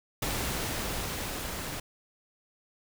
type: noise with level ramp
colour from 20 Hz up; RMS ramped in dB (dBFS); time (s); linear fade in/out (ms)
pink; -31 to -37; 0.22-1.8; 5
effects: none